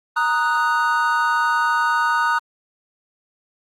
triangle chord, D# minor, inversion second, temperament equal, 932.3 / 1244.5 / 1480 Hz, A#5 / D#6 / F#6, 0 / 0 / 0 cents, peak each -19 dBFS, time 0.16-2.39 s, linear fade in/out 10 ms, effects Opus 24 kbps

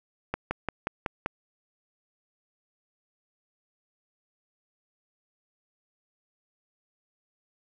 slowing click train, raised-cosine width 0.5 ms, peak -13 dBFS, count 6, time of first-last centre 0.34-1.261 s, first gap 170 ms, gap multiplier 1.04, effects none

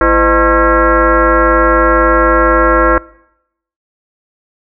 sine tone with frequency modulation, 512 Hz, C5, 38 cents flat, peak -6 dBFS, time 0.01-2.98 s, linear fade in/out 2 ms, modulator 282 Hz, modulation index 4, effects noise-tail reverb RT60 0.8 s tail -23 dB re dry

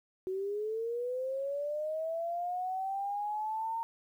sine linear sweep, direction up, 370 to 920 Hz, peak -32 dBFS, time 0.27-3.83 s, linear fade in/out 0 ms, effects 11-bit

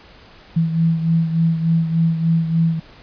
sine beating tone pair, 163.8 / 167.2 Hz, E3 / E3, -11 / +25 cents, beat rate 3.4 Hz, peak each -15 / -22 dBFS, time 0.56-2.8 s, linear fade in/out 10 ms, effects pink hiss -45 dBFS RMS until 3.02 s + resampled to 11025 Hz

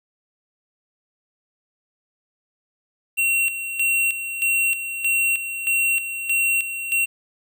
square tone with tremolo, 2733 Hz, F7, 38 cents flat, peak -18 dBFS, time 3.17-7.06 s, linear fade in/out 20 ms, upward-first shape square, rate 1.6 Hz, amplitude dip 65%, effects 9-bit

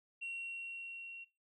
sine tone with level ramp, 2738 Hz, F7, 35 cents flat, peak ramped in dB -37 to -46 dBFS, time 0.21-1.25 s, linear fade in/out 20 ms, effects noise-tail reverb RT60 0.3 s tail -20 dB re dry + tanh soft clip ceiling -37 dBFS

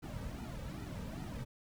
brown noise with flanger, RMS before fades -43 dBFS, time 0.02-1.45 s, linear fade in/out 20 ms, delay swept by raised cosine 1.8 to 2.9 ms, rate 2.5 Hz, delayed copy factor -0.8, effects none

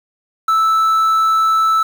triangle tone with quantisation, 1315 Hz, E6, 5 cents flat, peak -9 dBFS, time 0.48-1.83 s, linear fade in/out 5 ms, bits 6, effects none

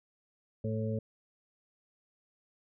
harmonic tone, 110 Hz, A2, in tune, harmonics 1 / 2 / 4 / 5, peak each -33 / -36 / -39 / -40 dBFS, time 0.64-0.99 s, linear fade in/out 5 ms, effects none

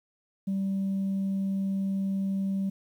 sine tone, 194.3 Hz, G3, 15 cents flat, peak -24 dBFS, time 0.47-2.7 s, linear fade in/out 10 ms, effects tanh soft clip ceiling -24 dBFS + 10-bit

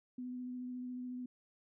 sine tone with vibrato, 250 Hz, B3, 21 cents sharp, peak -40 dBFS, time 0.18-1.26 s, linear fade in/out 5 ms, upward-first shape triangle, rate 14 Hz, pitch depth 16 cents each way, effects none

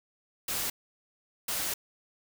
white noise bursts at uneven times, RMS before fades -32 dBFS, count 2, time 0.48-0.7 / 1.48-1.74 s, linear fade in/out 5 ms, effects none

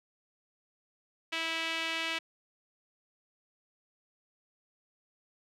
sawtooth tone with band-pass filter, 327 Hz, E4, 14 cents flat, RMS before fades -34 dBFS, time 1.32-2.19 s, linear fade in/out 10 ms, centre 2700 Hz, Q 2.2, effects none

